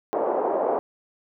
pink band-pass noise, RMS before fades -24 dBFS, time 0.13-0.79 s, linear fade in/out 0 ms, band 390 to 840 Hz, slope 24 dB/octave, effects none

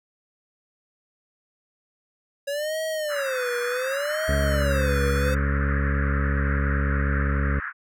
square tone with vibrato, 554.4 Hz, C#5, in tune, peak -26 dBFS, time 2.47-5.35 s, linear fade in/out 10 ms, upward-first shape sine, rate 0.67 Hz, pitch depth 240 cents each way
pink band-pass noise, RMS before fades -32 dBFS, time 3.08-7.73 s, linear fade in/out 50 ms, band 1300 to 1800 Hz, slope 48 dB/octave
harmonic tone, 69.9 Hz, C#2, 15 cents sharp, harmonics 1 / 2 / 3 / 4 / 6 / 7 / 8, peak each -22 / -28 / -32 / -34 / -38 / -39 / -40 dBFS, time 4.28-7.6 s, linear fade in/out 10 ms
effects none

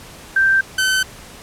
sine / sawtooth tone pair in turn, 1568 / 1527.8 Hz, G6 / G6, 0 / -45 cents, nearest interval unison, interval 45 cents, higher first, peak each -11 dBFS, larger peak neither, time 0.36-0.61 / 0.78-1.03 s, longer neither, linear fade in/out 5 ms, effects pink hiss -39 dBFS RMS until 1.42 s + low-pass 12000 Hz 12 dB/octave

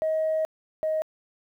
sine tone pair in turn, 632 / 627.6 Hz, D#5 / D#5, +27 / +15 cents, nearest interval unison, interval 12 cents, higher first, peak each -21 / -22 dBFS, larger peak first, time 0.02-0.45 / 0.83-1.02 s, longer first, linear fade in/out 0 ms, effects tanh soft clip ceiling -19 dBFS + 10-bit

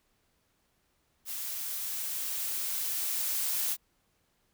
blue noise with level ramp, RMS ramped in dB -37 to -30 dBFS, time 1.25-3.77 s, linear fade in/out 50 ms, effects pink hiss -73 dBFS RMS until 4.53 s

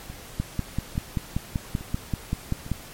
two click trains, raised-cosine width 5 ms, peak -24 / -12 dBFS, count 4 / 13, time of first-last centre 0.1-2.664 / 0.4-2.717 s, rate 1.17 / 5.18 Hz, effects pink hiss -43 dBFS RMS until 2.93 s + MP3 64 kbps

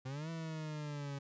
40% pulse linear two-way sweep, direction up then down, 126.7 to 165.5 to 138.6 Hz, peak -39 dBFS, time 0.05-1.19 s, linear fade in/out 10 ms, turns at 0.3 s, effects resampled to 16000 Hz

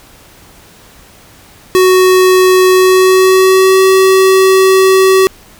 square tone with pitch glide, 371 to 380.3 Hz, F#4 to F#4, +5 to +48 cents, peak -5 dBFS, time 1.75-5.27 s, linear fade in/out 0 ms, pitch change +43 cents, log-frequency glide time 2.7-3.82 s, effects pink hiss -40 dBFS RMS until 5.59 s

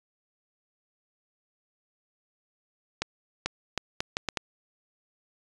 accelerating click train, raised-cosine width 0.2 ms, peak -10 dBFS, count 7, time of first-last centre 3.02-4.373 s, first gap 440 ms, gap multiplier 0.72, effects resampled to 22050 Hz

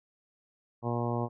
harmonic tone, 119.2 Hz, A#2, 39 cents sharp, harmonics 1 / 2 / 3 / 4 / 5 / 6 / 7 / 8 / 9, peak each -32 / -35 / -37 / -38 / -39 / -40 / -40 / -41 / -42 dBFS, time 0.82-1.29 s, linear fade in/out 50 ms, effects none

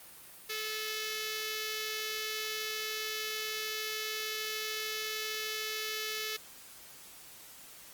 5% pulse tone with notch filter, 433.4 Hz, A4, 26 cents flat, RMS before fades -37 dBFS, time 0.49-6.37 s, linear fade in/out 10 ms, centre 890 Hz, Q 1, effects white hiss -52 dBFS RMS until 7.93 s + Opus 32 kbps

